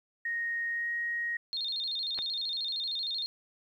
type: tone with pitch glide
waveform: sine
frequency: 1864.7 to 1880.9 Hz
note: A#6 to A#6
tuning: 0 to +15 cents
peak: -30 dBFS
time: 0.25-1.37 s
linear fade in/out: 5 ms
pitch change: +15 cents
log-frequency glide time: 0.7-0.9 s
type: tone with vibrato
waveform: sine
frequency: 3928 Hz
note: B7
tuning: 10 cents flat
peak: -31 dBFS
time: 1.53-3.26 s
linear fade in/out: 0 ms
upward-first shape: square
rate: 13 Hz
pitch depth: 130 cents each way
type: clicks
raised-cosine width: 0.3 ms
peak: -32 / -23 dBFS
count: 2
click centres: 2.177 / 2.189 s
effects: 11-bit